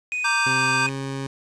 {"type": "tone", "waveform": "triangle", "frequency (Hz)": 2489, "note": "D#7", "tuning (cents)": 0, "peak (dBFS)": -22, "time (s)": [0.12, 0.89], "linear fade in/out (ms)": 0}
{"type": "chord", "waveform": "square", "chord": "G minor", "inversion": "first", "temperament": "equal", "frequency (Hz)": [932.3, 1174.7, 1568], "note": ["Bb5", "D6", "G6"], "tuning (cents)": [0, 0, 0], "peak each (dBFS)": [-28, -27, -23], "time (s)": [0.24, 0.87], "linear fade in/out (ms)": 10}
{"type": "tone with pitch glide", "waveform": "20% pulse", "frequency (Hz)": [130.81, 135.97], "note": ["C3", "C#3"], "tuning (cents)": [0, -33], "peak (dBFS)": -22, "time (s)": [0.46, 1.27], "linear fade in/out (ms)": 5, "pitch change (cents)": 67, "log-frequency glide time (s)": [0.8, 0.9]}
{"effects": ["resampled to 22050 Hz", "8-bit"]}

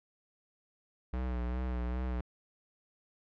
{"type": "tone with vibrato", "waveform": "square", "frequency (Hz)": 61.74, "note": "B1", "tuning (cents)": 0, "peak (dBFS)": -33, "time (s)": [1.13, 2.21], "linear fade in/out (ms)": 5, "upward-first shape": "sine", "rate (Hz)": 2.5, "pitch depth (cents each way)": 48, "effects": ["low-pass 2000 Hz 12 dB/octave"]}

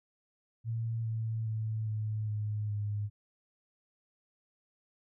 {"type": "tone with pitch steps", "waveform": "sine", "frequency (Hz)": [114.1, 111.95, 109.83, 107.76, 105.72, 103.73], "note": ["A#2", "A2", "A2", "A2", "G#2", "G#2"], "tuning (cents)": [-37, 30, -3, -36, 31, -2], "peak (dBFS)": -31, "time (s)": [0.64, 3.1], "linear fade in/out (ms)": 50, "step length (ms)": 410, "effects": []}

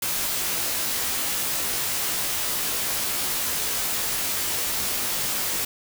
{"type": "noise with comb filter", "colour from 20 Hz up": "white", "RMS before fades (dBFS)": -26, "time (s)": [0.02, 5.65], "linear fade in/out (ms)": 5, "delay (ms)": 18, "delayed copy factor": -0.75, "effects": []}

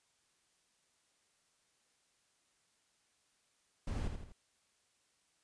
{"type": "noise with echo", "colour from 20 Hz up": "brown", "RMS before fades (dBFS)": -37, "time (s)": [3.87, 4.08], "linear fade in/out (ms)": 5, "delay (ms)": 81, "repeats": 3, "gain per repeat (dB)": -6, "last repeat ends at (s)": 4.323, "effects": ["white hiss -75 dBFS RMS until 5.43 s", "resampled to 22050 Hz"]}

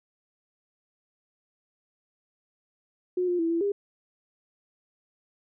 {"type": "tone with pitch steps", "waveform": "sine", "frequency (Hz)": [362.3, 353.6, 330.6, 335.2, 403.5], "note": ["F#4", "F4", "E4", "E4", "G#4"], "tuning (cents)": [-36, 22, 5, 29, -50], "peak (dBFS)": -23, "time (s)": [3.17, 3.72], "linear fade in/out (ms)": 5, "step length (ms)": 110, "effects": []}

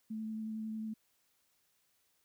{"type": "tone with vibrato", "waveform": "sine", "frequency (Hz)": 218.9, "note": "A3", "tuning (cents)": -9, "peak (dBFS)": -37, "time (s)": [0.1, 0.94], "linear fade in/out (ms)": 10, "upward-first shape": "triangle", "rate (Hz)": 11, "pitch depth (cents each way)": 15, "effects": ["white hiss -75 dBFS RMS until 2.24 s"]}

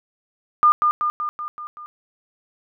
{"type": "tone with echo", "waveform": "sine", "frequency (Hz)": 1209, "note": "D6", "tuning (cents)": 50, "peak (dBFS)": -10, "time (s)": [0.63, 0.72], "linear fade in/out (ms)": 0, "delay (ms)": 190, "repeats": 6, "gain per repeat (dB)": -4, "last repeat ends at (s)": 1.86, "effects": []}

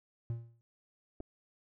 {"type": "tone with exponential decay", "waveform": "triangle", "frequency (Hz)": 116.54, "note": "A#2", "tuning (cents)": 0, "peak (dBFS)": -29, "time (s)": [0.3, 0.61], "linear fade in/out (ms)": 0, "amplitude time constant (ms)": 67}
{"type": "clicks", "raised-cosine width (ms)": 2, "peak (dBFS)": -32, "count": 2, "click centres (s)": [1.203, 1.206]}
{"effects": []}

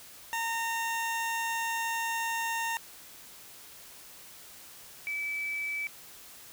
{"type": "tone pair in turn", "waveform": ["20% pulse", "sine"], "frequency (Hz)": [917, 2305], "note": ["A#5", "D7"], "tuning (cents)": [-29, -33], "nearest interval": "octave + major third", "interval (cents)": 1596, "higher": "second", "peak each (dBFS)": [-25, -31], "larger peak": "first", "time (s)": [[0.33, 2.77], [5.07, 5.87]], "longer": "first", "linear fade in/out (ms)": 0, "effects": ["white hiss -50 dBFS RMS until 6.52 s"]}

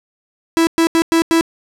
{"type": "tone bursts at uneven times", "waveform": "45% pulse", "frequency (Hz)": 329.6, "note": "E4", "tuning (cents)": 0, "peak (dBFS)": -10, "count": 5, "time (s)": [[0.57, 0.67], [0.78, 0.87], [0.95, 1.02], [1.12, 1.22], [1.31, 1.41]], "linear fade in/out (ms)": 0, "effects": ["low-pass 12000 Hz 12 dB/octave", "7-bit"]}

